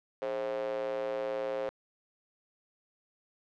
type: tone with high-pass filter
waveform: square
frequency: 59.2 Hz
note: A#1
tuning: 27 cents sharp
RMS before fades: -34 dBFS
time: 0.22-1.69 s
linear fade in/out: 0 ms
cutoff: 500 Hz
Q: 7.8
effects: low-pass 3000 Hz 12 dB/octave